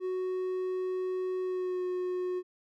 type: tone with pitch glide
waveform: triangle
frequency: 370 to 363.6 Hz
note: F#4 to F#4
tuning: 0 to -30 cents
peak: -28 dBFS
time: 0-2.43 s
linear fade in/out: 50 ms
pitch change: -30 cents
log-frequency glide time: 1.42-1.84 s
effects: none